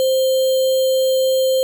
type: tone with sample-and-hold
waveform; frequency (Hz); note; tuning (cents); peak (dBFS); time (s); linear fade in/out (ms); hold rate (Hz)
sine; 523.3; C5; 0; -13; 0-1.63; 0; 3675
effects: none